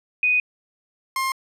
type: tone pair in turn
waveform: sine / 30% pulse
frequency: 2489 / 1061.4 Hz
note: D#7 / C6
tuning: 0 / +24 cents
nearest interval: octave + minor third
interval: 1476 cents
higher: first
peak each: -16 / -19 dBFS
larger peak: first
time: 0.23-0.4 / 1.16-1.32 s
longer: first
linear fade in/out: 2 ms
effects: resampled to 32000 Hz